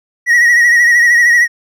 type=tone with vibrato; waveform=triangle; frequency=1907 Hz; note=A#6; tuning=39 cents sharp; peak=-4 dBFS; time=0.26-1.48 s; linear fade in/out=50 ms; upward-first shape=sine; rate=13 Hz; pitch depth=48 cents each way; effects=none